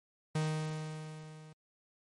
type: tone with level ramp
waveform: 45% pulse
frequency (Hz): 155.56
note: D#3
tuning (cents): 0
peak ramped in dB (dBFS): -29 to -51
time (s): 0.35-1.53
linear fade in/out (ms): 5
effects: MP3 48 kbps